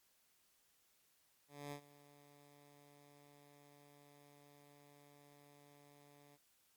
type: tone with ADSR envelope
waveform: 10% pulse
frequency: 144.2 Hz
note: D3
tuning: 31 cents flat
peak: -36 dBFS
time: 1.48-6.38 s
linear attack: 240 ms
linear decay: 86 ms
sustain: -19 dB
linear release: 40 ms
effects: white hiss -75 dBFS RMS until 6.76 s + MP3 96 kbps